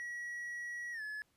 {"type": "tone with pitch glide", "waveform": "triangle", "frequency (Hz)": [1921, 1711.4], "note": ["B6", "A6"], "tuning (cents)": [-48, -48], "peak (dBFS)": -38, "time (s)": [0, 1.22], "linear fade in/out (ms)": 0, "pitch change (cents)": -200, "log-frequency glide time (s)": [0.92, 1.02], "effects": ["pink hiss -75 dBFS RMS until 1.36 s", "resampled to 32000 Hz"]}